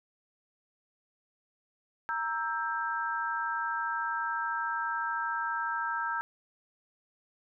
sine chord, E diminished, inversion second, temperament equal with one note detuned, 932.3 / 1318.5 / 1586.2 Hz, Bb5 / E6 / G6, 0 / 0 / +20 cents, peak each -34 dBFS, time 2.09-6.21 s, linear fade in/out 0 ms, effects none

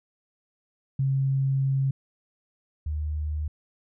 sine tone pair in turn, 135.3 / 75.93 Hz, C#3 / D#2, -42 / -42 cents, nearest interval minor seventh, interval 1000 cents, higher first, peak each -21 / -26 dBFS, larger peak first, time 0.99-1.91 / 2.86-3.48 s, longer first, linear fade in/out 5 ms, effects none

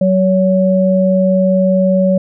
sine tone pair together, 187.9 / 563.1 Hz, F#3 / C#5, +27 / +27 cents, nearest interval octave + perfect fifth, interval 1900 cents, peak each -11 / -12 dBFS, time 0.01-2.18 s, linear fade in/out 5 ms, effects none

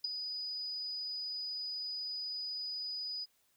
sine tone with ADSR envelope, 4962 Hz, D#8, 6 cents flat, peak -28 dBFS, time 0.04-3.26 s, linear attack 7 ms, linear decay 11 ms, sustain -9 dB, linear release 30 ms, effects white hiss -73 dBFS RMS until 3.56 s

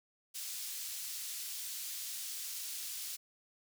pink high-pass noise, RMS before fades -42 dBFS, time 0.34-3.17 s, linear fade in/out 20 ms, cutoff 4600 Hz, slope 12 dB/octave, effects none

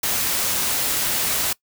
white noise, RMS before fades -22 dBFS, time 0.03-1.53 s, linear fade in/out 5 ms, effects noise-tail reverb RT60 0.1 s tail -22 dB re dry

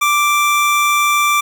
25% pulse tone, 1174.7 Hz, D6, in tune, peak -8 dBFS, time 0.01-1.41 s, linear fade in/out 10 ms, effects none

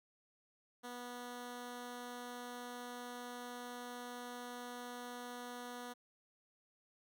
10% pulse tone, 244.4 Hz, B3, 18 cents flat, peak -37 dBFS, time 0.83-5.94 s, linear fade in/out 20 ms, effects none

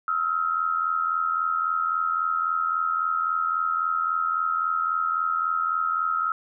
sine tone pair together, 1283 / 1366.7 Hz, E6 / F6, -47 / -38 cents, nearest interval minor second, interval 109 cents, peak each -24 / -26 dBFS, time 0.08-6.32 s, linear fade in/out 2 ms, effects none

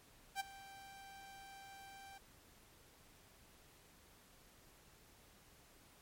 sawtooth tone with ADSR envelope, 784 Hz, G5, in tune, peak -32 dBFS, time 0.35-2.18 s, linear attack 52 ms, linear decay 15 ms, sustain -18 dB, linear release 4 ms, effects pink hiss -65 dBFS RMS until 6.01 s + MP3 64 kbps

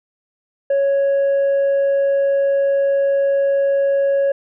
triangle tone with tanh clipping, 554.4 Hz, C#5, in tune, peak -14 dBFS, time 0.7-4.32 s, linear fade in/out 5 ms, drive 7 dB, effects none

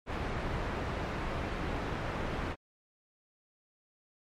pink low-pass noise, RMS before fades -35 dBFS, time 0.06-2.56 s, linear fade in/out 50 ms, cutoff 2000 Hz, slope 12 dB/octave, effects MP3 64 kbps

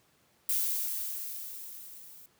violet noise with level ramp, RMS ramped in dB -28 to -52 dBFS, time 0.49-2.26 s, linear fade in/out 2 ms, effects pink hiss -67 dBFS RMS until 2.39 s + high-pass 100 Hz 12 dB/octave

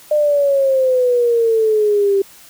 sine exponential sweep, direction down, 606 to 389.8 Hz, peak -11 dBFS, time 0.11-2.22 s, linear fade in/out 5 ms, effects white hiss -43 dBFS RMS until 2.49 s

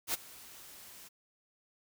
white noise with ADSR envelope, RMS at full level -31 dBFS, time 0.07-1.09 s, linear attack 67 ms, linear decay 20 ms, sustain -21 dB, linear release 19 ms, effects none

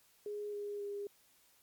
sine tone with pitch steps, 415.3 / 410.5 / 405.8 Hz, G#4 / G#4 / G#4, 0 / -20 / -40 cents, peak -38 dBFS, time 0.26-1.07 s, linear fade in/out 2 ms, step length 270 ms, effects white hiss -68 dBFS RMS until 1.62 s + MP3 96 kbps

